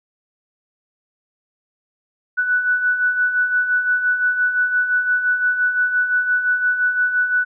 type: beating tone pair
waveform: sine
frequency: 1480 / 1485.8 Hz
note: F#6 / F#6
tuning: 0 / +7 cents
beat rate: 5.8 Hz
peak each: -24 / -16 dBFS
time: 2.37-7.45 s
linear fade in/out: 20 ms
effects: none